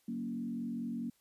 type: tone with frequency modulation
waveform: sine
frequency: 234.4 Hz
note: A#3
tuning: 10 cents sharp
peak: -35 dBFS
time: 0.08-1.1 s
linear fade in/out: 5 ms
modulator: 44.7 Hz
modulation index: 0.89
effects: white hiss -72 dBFS RMS until 1.2 s + resampled to 32000 Hz